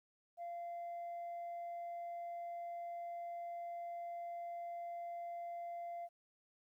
sine tone, 690 Hz, F5, 21 cents flat, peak -40 dBFS, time 0.37-6.09 s, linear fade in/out 50 ms, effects tanh soft clip ceiling -41 dBFS + 13-bit

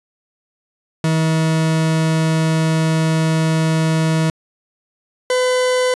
40% pulse tone pair in turn, 160 / 504.8 Hz, D#3 / B4, +49 / +38 cents, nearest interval octave + minor sixth, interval 1989 cents, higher second, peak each -13 dBFS, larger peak neither, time 1.04-4.3 / 5.3-5.94 s, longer first, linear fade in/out 2 ms, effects resampled to 24000 Hz

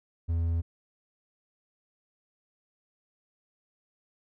triangle tone, 83.5 Hz, E2, 23 cents sharp, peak -23 dBFS, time 0.28-0.62 s, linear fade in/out 20 ms, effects none

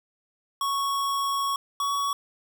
square tone pair in turn, 1108.7 / 1123.5 Hz, C#6 / C#6, 0 / +23 cents, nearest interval unison, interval 23 cents, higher second, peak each -25 dBFS, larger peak neither, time 0.61-1.56 / 1.8-2.13 s, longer first, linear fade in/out 2 ms, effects none

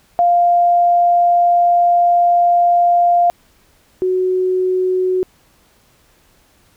sine tone pair in turn, 698.5 / 369.8 Hz, F5 / F#4, 0 / -1 cents, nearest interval major seventh, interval 1101 cents, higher first, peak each -9 / -13 dBFS, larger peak first, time 0.19-3.3 / 4.02-5.23 s, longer first, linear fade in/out 0 ms, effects pink hiss -54 dBFS RMS until 6.76 s

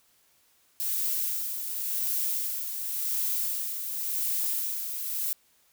violet noise with tremolo, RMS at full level -28 dBFS, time 0.8-5.33 s, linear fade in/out 0 ms, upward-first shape sine, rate 0.91 Hz, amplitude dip 50%, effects white hiss -65 dBFS RMS until 5.72 s

